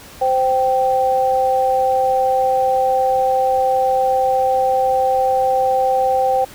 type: tone pair together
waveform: sine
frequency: 519.6 / 779 Hz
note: C5 / G5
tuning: -12 / -11 cents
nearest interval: perfect fifth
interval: 701 cents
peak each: -17 / -15 dBFS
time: 0.21-6.45 s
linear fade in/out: 10 ms
effects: pink hiss -39 dBFS RMS until 6.54 s